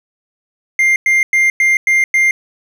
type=tone bursts; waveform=triangle; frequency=2100 Hz; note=C7; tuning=6 cents sharp; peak=-7 dBFS; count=6; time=0.79-2.31 s; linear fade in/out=2 ms; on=170 ms; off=100 ms; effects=none